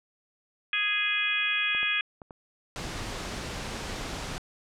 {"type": "harmonic tone", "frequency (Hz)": 415.3, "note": "G#4", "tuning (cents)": 0, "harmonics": [3, 4, 5, 6, 7, 8], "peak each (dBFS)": [-39, -31, -34, -27, -38, -32], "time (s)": [0.73, 2.01], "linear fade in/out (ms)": 2}
{"type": "clicks", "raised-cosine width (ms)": 1, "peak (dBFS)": -29, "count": 4, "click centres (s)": [1.749, 1.83, 2.218, 2.308]}
{"type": "noise", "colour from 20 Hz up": "pink", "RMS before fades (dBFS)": -35, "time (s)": [2.76, 4.38], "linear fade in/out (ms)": 0}
{"effects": ["low-pass 7000 Hz 12 dB/octave"]}